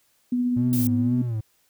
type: tone with tremolo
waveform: sine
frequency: 246.1 Hz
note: B3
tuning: 6 cents flat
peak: -19 dBFS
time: 0.32-1.22 s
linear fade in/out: 5 ms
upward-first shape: triangle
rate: 15 Hz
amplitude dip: 25%
type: tone with vibrato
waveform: triangle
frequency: 115.8 Hz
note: A#2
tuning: 11 cents flat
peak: -22 dBFS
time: 0.56-1.41 s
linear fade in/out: 10 ms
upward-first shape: sine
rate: 2 Hz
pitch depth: 150 cents each way
type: noise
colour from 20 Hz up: violet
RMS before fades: -30 dBFS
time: 0.73-0.87 s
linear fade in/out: 0 ms
effects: white hiss -65 dBFS RMS until 1.69 s